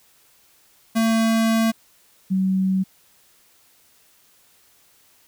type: tone pair in turn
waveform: square / sine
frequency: 225.1 / 189.29 Hz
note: A3 / F#3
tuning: +40 / +40 cents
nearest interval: minor third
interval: 300 cents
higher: first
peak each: -17 dBFS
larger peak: neither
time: 0.95-1.72 / 2.3-2.84 s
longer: first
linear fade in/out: 20 ms
effects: white hiss -57 dBFS RMS until 5.27 s